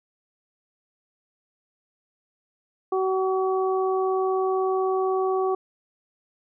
harmonic tone, 378 Hz, F#4, 37 cents sharp, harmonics 1 / 2 / 3, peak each -22 / -28 / -30 dBFS, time 2.92-5.55 s, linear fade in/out 5 ms, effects none

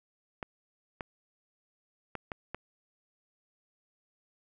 clicks, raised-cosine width 0.5 ms, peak -21 dBFS, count 5, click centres 0.428 / 1.008 / 2.153 / 2.318 / 2.546 s, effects none

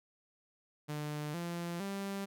sawtooth tone with pitch steps, 149.5 / 171.73 / 197.27 Hz, D3 / F3 / G3, +31 / -29 / +11 cents, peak -33 dBFS, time 0.88-2.26 s, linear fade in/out 20 ms, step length 460 ms, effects none

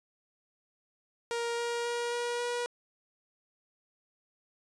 sawtooth tone with pitch steps, 469.5 / 472.8 / 476.1 / 479.4 / 482.7 Hz, A#4 / A#4 / A#4 / A#4 / B4, +12 / +24 / +37 / +48 / -40 cents, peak -27 dBFS, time 1.31-2.66 s, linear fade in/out 0 ms, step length 270 ms, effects resampled to 22050 Hz

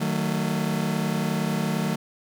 40% pulse chord, D# diminished, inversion none, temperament just, 155.56 / 186.68 / 224 Hz, D#3 / F#3 / A3, 0 / +16 / +31 cents, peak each -27 dBFS, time 0-1.96 s, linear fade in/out 10 ms, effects none

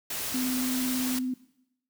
white noise, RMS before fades -33 dBFS, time 0.1-1.19 s, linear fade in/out 5 ms
sine tone with vibrato, 254.9 Hz, C4, 45 cents flat, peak -27 dBFS, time 0.34-1.34 s, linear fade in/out 5 ms, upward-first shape sine, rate 18 Hz, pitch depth 17 cents each way
effects noise-tail reverb RT60 0.8 s tail -18 dB re dry

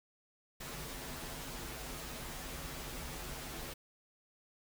pink noise with comb filter, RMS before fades -44 dBFS, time 0.6-3.74 s, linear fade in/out 10 ms, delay 10 ms, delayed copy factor -0.8, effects none

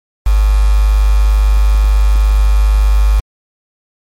sine tone with quantisation, 51.1 Hz, G#1, 27 cents flat, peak -6 dBFS, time 0.26-3.2 s, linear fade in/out 5 ms, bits 4, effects MP3 64 kbps

